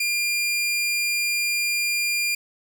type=tone; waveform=sawtooth; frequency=2400 Hz; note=D7; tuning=37 cents sharp; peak=-18 dBFS; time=0-2.35 s; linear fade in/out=5 ms; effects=none